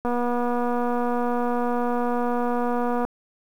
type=click train; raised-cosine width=1 ms; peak=-13 dBFS; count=727; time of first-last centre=0.05-3.05 s; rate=242 Hz; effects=8-bit